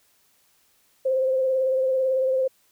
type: tone with vibrato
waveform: sine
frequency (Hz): 523.3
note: C5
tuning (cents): 0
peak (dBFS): -19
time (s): 1.05-2.48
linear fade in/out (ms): 10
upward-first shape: triangle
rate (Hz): 18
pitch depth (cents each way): 34
effects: white hiss -63 dBFS RMS until 2.71 s